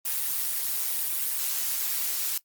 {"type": "noise with amplitude modulation", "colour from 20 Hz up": "blue", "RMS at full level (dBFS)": -26, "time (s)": [0.05, 2.38], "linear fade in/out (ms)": 5, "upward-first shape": "sine", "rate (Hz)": 133, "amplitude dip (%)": 50, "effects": ["noise-tail reverb RT60 0.1 s tail -19 dB re dry", "Opus 32 kbps"]}